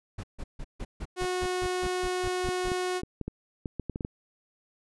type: noise bursts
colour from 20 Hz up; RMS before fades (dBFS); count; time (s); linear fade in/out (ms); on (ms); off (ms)
brown; -35; 13; 0.18-2.695; 10; 55; 150
type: tone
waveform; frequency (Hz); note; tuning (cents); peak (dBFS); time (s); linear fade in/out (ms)
sawtooth; 364.8; F#4; -24; -24; 1.16-3.02; 50
type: clicks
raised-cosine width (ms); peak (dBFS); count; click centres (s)
3; -20; 11; 2.489 / 2.718 / 3.034 / 3.213 / 3.28 / 3.658 / 3.797 / 3.897 / 3.959 / 4.008 / 4.049
effects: resampled to 24000 Hz